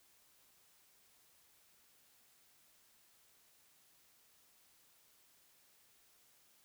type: silence
effects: white hiss -69 dBFS RMS until 6.64 s